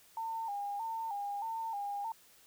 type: tone with vibrato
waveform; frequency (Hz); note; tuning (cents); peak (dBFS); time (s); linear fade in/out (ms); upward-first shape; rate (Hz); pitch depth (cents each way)
sine; 855; A5; -50; -35; 0.17-2.12; 2; square; 1.6; 94
effects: white hiss -62 dBFS RMS until 2.46 s